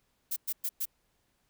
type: noise bursts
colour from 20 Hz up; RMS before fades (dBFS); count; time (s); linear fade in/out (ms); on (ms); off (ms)
violet; -32; 4; 0.31-0.856; 10; 54; 110
effects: pink hiss -74 dBFS RMS until 1.49 s